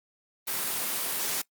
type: high-pass noise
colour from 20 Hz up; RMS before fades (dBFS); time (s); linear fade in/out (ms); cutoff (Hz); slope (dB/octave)
white; -30; 0.47-1.42; 10; 170; 12
effects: noise-tail reverb RT60 0.1 s tail -22 dB re dry + Opus 24 kbps